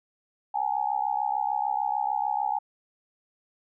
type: tone with amplitude modulation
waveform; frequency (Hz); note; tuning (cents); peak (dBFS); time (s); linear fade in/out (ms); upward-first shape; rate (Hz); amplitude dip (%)
sine; 830.6; G#5; 0; -20; 0.54-2.59; 10; sine; 66.7; 100
effects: none